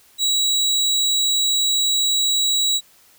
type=tone; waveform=30% pulse; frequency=3888 Hz; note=B7; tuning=28 cents flat; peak=-14 dBFS; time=0.18-2.81 s; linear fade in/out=50 ms; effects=white hiss -53 dBFS RMS until 3.18 s